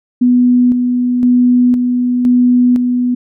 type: tone with tremolo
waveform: sine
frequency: 246.9 Hz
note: B3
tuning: in tune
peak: -6 dBFS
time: 0.21-3.15 s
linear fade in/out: 10 ms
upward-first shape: square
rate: 0.98 Hz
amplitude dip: 40%
effects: none